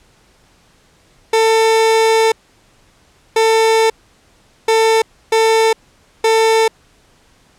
30% pulse tone bursts at uneven times, 446.6 Hz, A4, 26 cents sharp, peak -7 dBFS, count 5, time 1.33-2.32 / 3.36-3.9 / 4.68-5.02 / 5.32-5.73 / 6.24-6.68 s, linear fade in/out 5 ms, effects pink hiss -52 dBFS RMS until 7.58 s + low-pass 9000 Hz 12 dB/octave

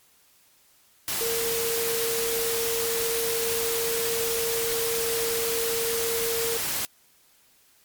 sine tone in noise, 460.7 Hz, A#4, 20 cents flat, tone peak -27 dBFS, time 1.21-6.57 s, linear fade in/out 0 ms, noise white, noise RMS -28 dBFS, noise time 1.08-6.85 s, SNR -2 dB, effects white hiss -60 dBFS RMS until 7.84 s + MP3 96 kbps

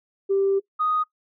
sine tone pair in turn, 392 / 1244.5 Hz, G4 / D#6, 0 / 0 cents, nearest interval octave + minor sixth, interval 2000 cents, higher second, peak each -17 / -19 dBFS, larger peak first, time 0.29-0.6 / 0.79-1.04 s, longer first, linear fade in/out 20 ms, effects noise-tail reverb RT60 0.1 s tail -20 dB re dry + tanh soft clip ceiling -13 dBFS

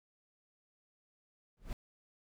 brown noise with exponential growth, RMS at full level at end -33 dBFS, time 1.57-1.73 s, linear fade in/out 1 ms, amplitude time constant 34 ms, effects none

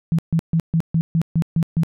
sine tone bursts, 164 Hz, E3, 9 cents flat, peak -14 dBFS, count 9, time 0.12-1.834 s, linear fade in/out 0 ms, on 66 ms, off 140 ms, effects none

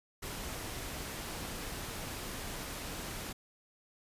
pink noise, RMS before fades -41 dBFS, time 0.22-3.33 s, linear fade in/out 10 ms, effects resampled to 32000 Hz

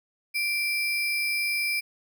sine tone with sample-and-hold, 2349 Hz, D7, in tune, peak -24 dBFS, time 0.34-1.81 s, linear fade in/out 20 ms, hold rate 7350 Hz, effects none

